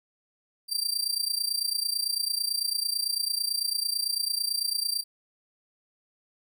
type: tone with amplitude modulation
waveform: sawtooth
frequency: 4699 Hz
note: D8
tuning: in tune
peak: -20 dBFS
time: 0.68-5.04 s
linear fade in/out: 50 ms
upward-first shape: sine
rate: 29 Hz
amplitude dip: 85%
effects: none